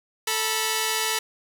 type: tone pair together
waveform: 5% pulse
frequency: 440.4 / 972 Hz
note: A4 / B5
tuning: +2 / -28 cents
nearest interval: octave + major second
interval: 1370 cents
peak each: -14 dBFS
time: 0.27-1.19 s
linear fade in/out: 5 ms
effects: none